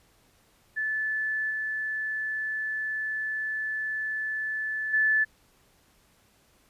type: tone with level steps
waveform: sine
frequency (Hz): 1741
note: A6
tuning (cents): -19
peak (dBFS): -26 / -28 / -20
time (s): 0.76-5.25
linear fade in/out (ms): 20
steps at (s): 1.5 / 4.93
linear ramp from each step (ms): 10
effects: pink hiss -63 dBFS RMS until 6.69 s + resampled to 32000 Hz